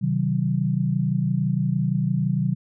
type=chord; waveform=sine; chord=C diminished; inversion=none; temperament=just; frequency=130.81 / 156.98 / 188.37 Hz; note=C3 / Eb3 / Gb3; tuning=0 / +16 / +31 cents; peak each=-24 dBFS; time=0.01-2.55 s; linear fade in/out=20 ms; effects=none